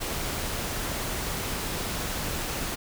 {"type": "noise", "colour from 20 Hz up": "pink", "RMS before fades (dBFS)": -31, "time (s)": [0, 2.76], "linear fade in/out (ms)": 20, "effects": []}